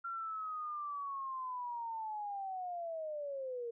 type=linear sweep; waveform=sine; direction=down; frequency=1377 to 460.2 Hz; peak=-38 dBFS; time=0.04-3.71 s; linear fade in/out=10 ms; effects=none